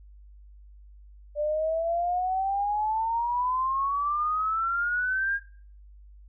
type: exponential sweep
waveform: sine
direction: up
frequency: 587.3 to 1630 Hz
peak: -24 dBFS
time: 1.35-5.4 s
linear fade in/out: 50 ms
effects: noise-tail reverb RT60 0.5 s tail -21 dB re dry + added 50 Hz sine -47 dBFS peak until 6.28 s